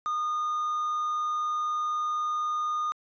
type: tone with hard clipping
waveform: triangle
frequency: 1224 Hz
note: D#6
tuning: 29 cents flat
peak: -27 dBFS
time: 0.06-2.92 s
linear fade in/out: 0 ms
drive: 5 dB
effects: resampled to 16000 Hz